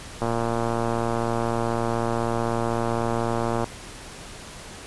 click train, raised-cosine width 1 ms, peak -11 dBFS, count 398, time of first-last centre 0.22-3.642 s, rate 116 Hz, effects pink hiss -40 dBFS RMS until 4.86 s + resampled to 24000 Hz

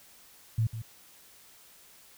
sine tone with echo, 112 Hz, A2, 31 cents sharp, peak -23 dBFS, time 0.58-0.67 s, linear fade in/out 5 ms, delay 150 ms, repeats 1, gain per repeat -11 dB, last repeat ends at 0.82 s, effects white hiss -56 dBFS RMS until 2.17 s

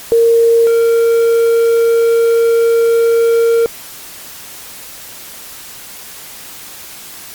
sine / triangle tone pair in turn, 461.9 / 461.9 Hz, A#4 / A#4, -16 / -16 cents, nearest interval unison, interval 0 cents, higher neither, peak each -6 dBFS, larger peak neither, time 0.12-0.67 / 0.67-3.66 s, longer second, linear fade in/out 0 ms, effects white hiss -32 dBFS RMS until 7.34 s + Opus 48 kbps

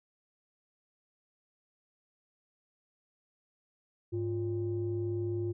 sine tone pair together, 103.83 / 349.5 Hz, G#2 / F4, 0 / +1 cents, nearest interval octave + major sixth, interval 2101 cents, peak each -33 / -32 dBFS, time 4.12-5.53 s, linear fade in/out 20 ms, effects tanh soft clip ceiling -24 dBFS

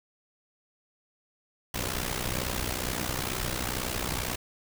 pink noise with amplitude modulation, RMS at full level -28 dBFS, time 1.74-4.36 s, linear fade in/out 5 ms, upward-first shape sine, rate 62.2 Hz, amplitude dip 80%, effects none

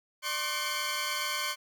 15% pulse tone cluster, 596 / 1063 / 1150 / 1520 / 2291 Hz, D5 / C6 / D6 / F#6 / D7, +25 / +27 / -37 / +46 / -44 cents, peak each -35 / -27 / -36 / -29 / -32 dBFS, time 0.22-1.56 s, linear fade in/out 50 ms, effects none

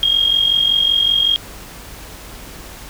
sine tone with amplitude modulation, 3246 Hz, G#7, 40 cents flat, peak -9 dBFS, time 0.03-1.36 s, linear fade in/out 0 ms, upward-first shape sine, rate 45.3 Hz, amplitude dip 65%, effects added 50 Hz sine -40 dBFS peak until 2.89 s + pink hiss -36 dBFS RMS until 2.89 s

